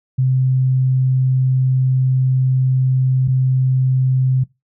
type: tone pair in turn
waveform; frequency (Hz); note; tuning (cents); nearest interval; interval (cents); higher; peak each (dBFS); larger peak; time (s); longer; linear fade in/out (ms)
sine; 130 / 130; C3 / C3; -11 / -11; unison; 0; neither; -12; neither; 0.18-3.28 / 3.28-4.44; first; 10
effects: noise-tail reverb RT60 0.2 s tail -20 dB re dry